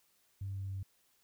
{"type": "tone with pitch steps", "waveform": "sine", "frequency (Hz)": [97.8, 97.12, 96.45], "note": ["G2", "G2", "G2"], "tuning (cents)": [-4, -16, -28], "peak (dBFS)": -36, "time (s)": [0.41, 0.83], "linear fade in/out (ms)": 5, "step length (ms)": 140, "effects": ["tanh soft clip ceiling -32 dBFS", "white hiss -72 dBFS RMS until 1.23 s"]}